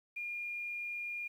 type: tone with quantisation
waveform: sine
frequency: 2416 Hz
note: D7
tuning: 48 cents sharp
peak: -37 dBFS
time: 0.16-1.28 s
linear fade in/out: 10 ms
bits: 11
effects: none